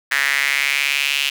sawtooth tone with high-pass filter sweep, 140.2 Hz, C#3, 20 cents sharp, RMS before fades -19 dBFS, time 0.11-1.3 s, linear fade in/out 10 ms, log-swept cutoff 1800 to 2800 Hz, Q 4.5, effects none

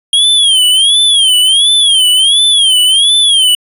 square tone with vibrato, 3231 Hz, G#7, 48 cents flat, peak -6 dBFS, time 0.13-3.55 s, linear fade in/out 2 ms, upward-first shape sine, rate 1.4 Hz, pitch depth 150 cents each way, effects resampled to 32000 Hz

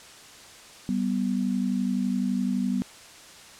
sine tone pair together, 193.97 / 245.8 Hz, G3 / B3, -18 / -8 cents, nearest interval major third, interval 410 cents, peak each -26 dBFS, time 0.89-2.82 s, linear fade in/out 0 ms, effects white hiss -47 dBFS RMS until 3.59 s + low-pass 8000 Hz 12 dB/octave

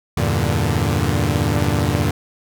sawtooth chord, E half-diminished seventh, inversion none, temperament equal with one note detuned, 82.84 / 98 / 116.54 / 146.83 Hz, E2 / G2 / Bb2 / D3, +9 / 0 / 0 / 0 cents, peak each -18 dBFS, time 0.17-2.11 s, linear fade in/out 5 ms, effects none

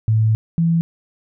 sine tone pair in turn, 110 / 166.59 Hz, A2 / E3, 0 / +19 cents, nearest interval perfect fifth, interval 719 cents, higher second, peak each -12 / -13 dBFS, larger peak first, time 0.08-0.35 / 0.58-0.81 s, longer first, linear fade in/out 0 ms, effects none

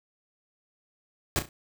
pink noise with echo, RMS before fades -25 dBFS, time 1.36-1.39 s, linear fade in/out 0 ms, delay 33 ms, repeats 3, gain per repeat -10 dB, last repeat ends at 1.489 s, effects none

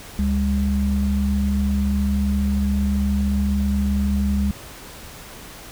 sine tone pair together, 71.2 / 201.4 Hz, C#2 / G3, +47 / +47 cents, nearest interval octave + tritone, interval 1800 cents, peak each -20 dBFS, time 0.19-4.51 s, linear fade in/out 0 ms, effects pink hiss -39 dBFS RMS until 5.71 s

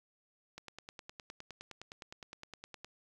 click train, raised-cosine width 0.2 ms, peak -29 dBFS, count 23, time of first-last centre 0.58-2.846 s, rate 9.71 Hz, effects 10-bit

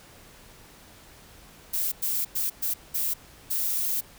violet noise bursts at uneven times, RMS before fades -27 dBFS, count 6, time 1.73-1.92 / 2.02-2.25 / 2.35-2.5 / 2.62-2.74 / 2.94-3.14 / 3.5-4.01 s, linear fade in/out 10 ms, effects pink hiss -51 dBFS RMS until 4.18 s

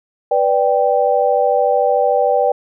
sine chord, G major, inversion first, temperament equal, 493.9 / 587.3 / 784 Hz, B4 / D5 / G5, 0 / 0 / 0 cents, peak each -16 dBFS, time 0.31-2.52 s, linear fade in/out 5 ms, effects none

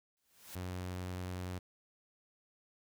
white noise with exponential growth, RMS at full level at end -46 dBFS, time 0.17-0.55 s, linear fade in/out 0 ms, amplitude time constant 81 ms
sawtooth tone, 91 Hz, F#2, 28 cents flat, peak -35 dBFS, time 0.55-1.59 s, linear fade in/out 10 ms
effects none

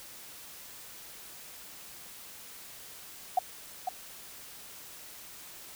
sine tone with echo, 740 Hz, F#5, in tune, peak -20 dBFS, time 3.37-3.39 s, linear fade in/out 5 ms, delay 500 ms, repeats 1, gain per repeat -7 dB, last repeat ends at 3.89 s, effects white hiss -48 dBFS RMS until 5.75 s

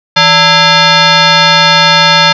sine tone with frequency modulation, 1318.5 Hz, E6, in tune, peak -3 dBFS, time 0.16-2.33 s, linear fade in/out 10 ms, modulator 741 Hz, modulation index 4.5, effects none

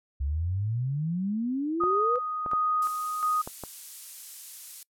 sine exponential sweep, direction up, 66.3 to 508 Hz, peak -26 dBFS, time 0.2-2.19 s, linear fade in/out 10 ms
sine tone with tremolo, 1244.5 Hz, D#6, in tune, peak -23 dBFS, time 1.8-3.42 s, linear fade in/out 10 ms, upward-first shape square, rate 1.4 Hz, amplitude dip 50%
clicks, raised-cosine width 1 ms, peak -22 dBFS, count 5, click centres 1.837 / 2.462 / 2.534 / 3.475 / 3.637 s
violet noise, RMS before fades -37 dBFS, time 2.82-4.83 s, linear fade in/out 2 ms
effects noise-tail reverb RT60 0.1 s tail -24 dB re dry + low-pass 11000 Hz 12 dB/octave

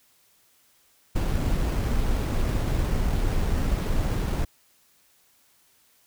brown noise with sample-and-hold, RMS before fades -24 dBFS, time 1.15-4.45 s, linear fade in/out 10 ms, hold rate 7350 Hz, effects white hiss -62 dBFS RMS until 6.06 s

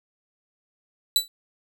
sawtooth tone with exponential decay, 3959 Hz, B7, 3 cents sharp, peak -10 dBFS, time 1.16-1.28 s, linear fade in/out 1 ms, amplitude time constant 26 ms, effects none

